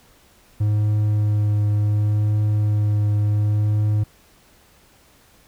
triangle tone with vibrato, 104.9 Hz, G#2, 18 cents sharp, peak -14 dBFS, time 0.6-4.04 s, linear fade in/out 10 ms, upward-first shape triangle, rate 0.69 Hz, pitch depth 14 cents each way, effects pink hiss -54 dBFS RMS until 5.47 s

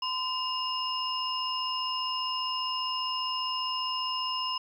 sine tone cluster, 1025 / 2835 / 5190 Hz, C6 / F7 / E8, -36 / +25 / -28 cents, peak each -32 / -33 / -35 dBFS, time 0.02-4.58 s, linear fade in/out 5 ms, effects 10-bit

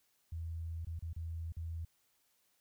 sine tone with dropouts, 82.41 Hz, E2, in tune, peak -38 dBFS, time 0.32-1.85 s, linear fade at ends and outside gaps 5 ms, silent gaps 0.849-0.869 / 0.992-1.023 / 1.131-1.162 / 1.523-1.567 s, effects white hiss -75 dBFS RMS until 2.6 s

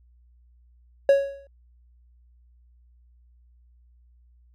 triangle tone with exponential decay, 554.4 Hz, C#5, in tune, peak -9 dBFS, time 1.09-1.47 s, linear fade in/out 2 ms, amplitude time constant 82 ms, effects added 60 Hz sine -54 dBFS peak until 4.54 s

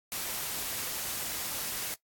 white noise, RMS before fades -35 dBFS, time 0.12-1.94 s, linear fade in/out 0 ms, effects noise-tail reverb RT60 0.1 s tail -17 dB re dry + AAC 64 kbps

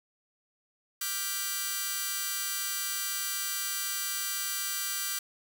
5% pulse chord, G dominant seventh, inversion second, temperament just, 1176 / 1411.2 / 1568 / 1960 Hz, D6 / F6 / G6 / B6, +2 / +18 / 0 / -14 cents, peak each -27 / -27 / -25 / -28 dBFS, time 1.01-5.19 s, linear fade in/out 5 ms, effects none

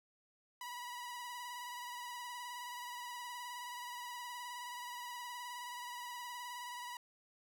sawtooth tone with vibrato, 975 Hz, B5, 23 cents flat, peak -40 dBFS, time 0.61-6.97 s, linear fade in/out 2 ms, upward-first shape sine, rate 19 Hz, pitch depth 34 cents each way, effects none

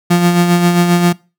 35% pulse tone with tremolo, 174.61 Hz, F3, in tune, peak -5 dBFS, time 0.1-1.13 s, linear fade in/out 10 ms, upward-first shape sine, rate 7.5 Hz, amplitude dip 45%, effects noise-tail reverb RT60 0.3 s tail -22 dB re dry

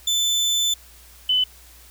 30% pulse / sine tone pair in turn, 3520 / 3013 Hz, A7 / F#7, 0 / +31 cents, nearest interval minor third, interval 269 cents, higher first, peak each -16 dBFS, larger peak neither, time 0.07-0.74 / 1.29-1.44 s, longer first, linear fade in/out 5 ms, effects added 60 Hz sine -49 dBFS peak until 1.9 s + white hiss -49 dBFS RMS until 1.9 s

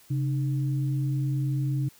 sine tone pair together, 135.31 / 304.9 Hz, C#3 / D#4, -41 / -35 cents, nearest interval octave + major second, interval 1406 cents, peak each -24 / -35 dBFS, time 0.1-1.89 s, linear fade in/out 10 ms, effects white hiss -56 dBFS RMS until 1.99 s

